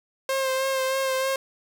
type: tone with vibrato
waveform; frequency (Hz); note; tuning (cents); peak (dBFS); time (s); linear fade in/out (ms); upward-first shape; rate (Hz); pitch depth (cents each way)
sawtooth; 530; C5; +22; -19; 0.29-1.36; 2; sine; 3.2; 24
effects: none